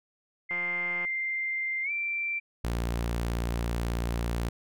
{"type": "tone with pitch glide", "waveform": "sine", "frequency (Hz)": [2093, 2349], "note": ["C7", "D7"], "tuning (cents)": [0, 0], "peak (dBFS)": -28, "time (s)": [0.49, 2.4], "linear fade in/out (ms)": 20, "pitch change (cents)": 200, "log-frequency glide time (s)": [1.83, 1.91]}
{"type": "click train", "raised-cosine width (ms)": 0.5, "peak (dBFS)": -26, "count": 96, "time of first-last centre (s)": [0.51, 1.05], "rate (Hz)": 176}
{"type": "tone", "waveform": "sawtooth", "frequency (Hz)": 58.27, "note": "A#1", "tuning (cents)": 0, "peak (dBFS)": -24, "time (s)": [2.64, 4.49], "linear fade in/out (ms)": 5}
{"effects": []}